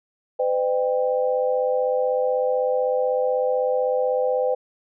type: tone cluster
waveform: sine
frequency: 508 / 604 / 791 Hz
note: B4 / D5 / G5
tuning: +49 / +48 / +15 cents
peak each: -20 / -26 / -28 dBFS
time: 0.39-4.55 s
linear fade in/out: 10 ms
effects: none